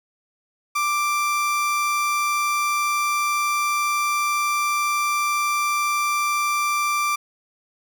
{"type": "tone", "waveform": "30% pulse", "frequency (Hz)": 1178, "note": "D6", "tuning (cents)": 5, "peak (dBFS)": -17, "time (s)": [0.75, 7.16], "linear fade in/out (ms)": 10, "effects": []}